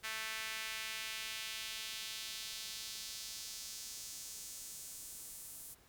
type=tone with high-pass filter sweep; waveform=sawtooth; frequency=220 Hz; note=A3; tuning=in tune; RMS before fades=-45 dBFS; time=0.03-5.75 s; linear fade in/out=20 ms; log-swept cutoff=1800 to 10000 Hz; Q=1.4; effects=pink hiss -65 dBFS RMS until 5.88 s